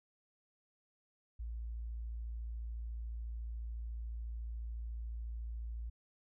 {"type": "tone", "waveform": "sine", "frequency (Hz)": 57, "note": "A#1", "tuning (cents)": -38, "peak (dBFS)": -39, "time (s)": [1.39, 5.9], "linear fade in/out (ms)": 10, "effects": []}